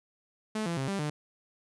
sawtooth tone with pitch steps, 216.3 / 169.5 / 134.2 / 197.1 / 149.7 Hz, A3 / E3 / C3 / G3 / D3, -29 / +49 / +44 / +10 / +33 cents, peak -26 dBFS, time 0.55-1.1 s, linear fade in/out 5 ms, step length 110 ms, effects resampled to 24000 Hz

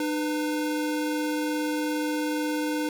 square tone pair together, 302.8 / 497.2 Hz, D#4 / B4, -47 / +12 cents, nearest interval major sixth, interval 859 cents, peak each -27 / -33 dBFS, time 0-2.89 s, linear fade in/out 2 ms, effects none

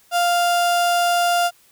35% pulse tone, 698.5 Hz, F5, in tune, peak -14 dBFS, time 0.11-1.51 s, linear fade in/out 50 ms, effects white hiss -55 dBFS RMS until 1.71 s

